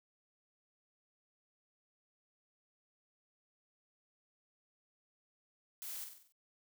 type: noise with echo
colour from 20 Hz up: blue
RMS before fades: -45 dBFS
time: 5.82-6.04 s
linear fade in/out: 0 ms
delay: 47 ms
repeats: 6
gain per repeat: -5 dB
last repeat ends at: 6.322 s
effects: none